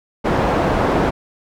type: low-pass noise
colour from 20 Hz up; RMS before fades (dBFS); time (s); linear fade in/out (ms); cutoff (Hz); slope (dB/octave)
white; -17; 0.24-1.11; 20; 760; 12
effects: none